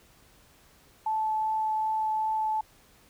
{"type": "tone with vibrato", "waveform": "sine", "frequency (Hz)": 871, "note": "A5", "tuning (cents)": -18, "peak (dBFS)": -25, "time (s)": [1.06, 2.61], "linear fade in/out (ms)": 5, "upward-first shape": "triangle", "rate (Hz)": 2.6, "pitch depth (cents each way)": 8, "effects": ["pink hiss -59 dBFS RMS until 3.09 s"]}